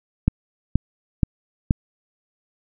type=click train; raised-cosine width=5 ms; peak=-3 dBFS; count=4; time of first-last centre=0.28-1.709 s; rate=2.1 Hz; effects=none